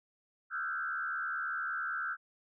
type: tone with frequency modulation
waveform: sine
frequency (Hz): 1447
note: F#6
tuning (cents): -39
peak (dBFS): -33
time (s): 0.5-2.17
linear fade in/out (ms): 50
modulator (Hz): 74.5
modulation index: 1.9
effects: none